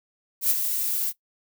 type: noise with ADSR envelope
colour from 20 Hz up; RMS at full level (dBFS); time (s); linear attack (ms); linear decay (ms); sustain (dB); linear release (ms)
violet; -19; 0.41-1.13; 90; 34; -7; 47
effects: noise-tail reverb RT60 0.1 s tail -18 dB re dry